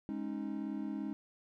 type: chord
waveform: triangle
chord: Ab suspended fourth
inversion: none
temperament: equal with one note detuned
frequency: 207.7 / 273.2 / 311.1 Hz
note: Ab3 / Db4 / Eb4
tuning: 0 / -25 / 0 cents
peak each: -38 / -39 / -39 dBFS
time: 0.09-1.13 s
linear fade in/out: 0 ms
effects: none